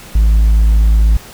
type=tone with hard clipping; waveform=triangle; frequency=54 Hz; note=A1; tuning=32 cents flat; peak=-5 dBFS; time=0.15-1.17 s; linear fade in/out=5 ms; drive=1 dB; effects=pink hiss -35 dBFS RMS until 1.33 s